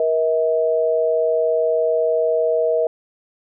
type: tone pair together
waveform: sine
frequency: 474.9 / 641.1 Hz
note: A#4 / E5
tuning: +32 / -48 cents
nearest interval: perfect fourth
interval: 520 cents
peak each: -18 dBFS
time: 0-2.87 s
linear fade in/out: 2 ms
effects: none